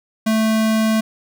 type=tone; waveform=square; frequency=220 Hz; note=A3; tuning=in tune; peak=-15 dBFS; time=0.26-1.01 s; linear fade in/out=10 ms; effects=none